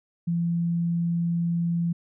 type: tone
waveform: sine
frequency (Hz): 170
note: F3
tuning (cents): -46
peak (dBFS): -22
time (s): 0.27-1.93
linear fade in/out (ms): 10
effects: none